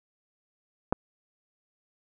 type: clicks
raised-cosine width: 1 ms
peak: -10 / -21 dBFS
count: 2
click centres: 0.925 / 0.929 s
effects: none